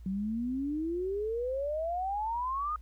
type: exponential sweep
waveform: sine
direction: up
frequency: 185 to 1256 Hz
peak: -30 dBFS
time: 0.06-2.76 s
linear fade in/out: 2 ms
effects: added 58 Hz sine -45 dBFS peak until 2.81 s + pink hiss -70 dBFS RMS until 2.81 s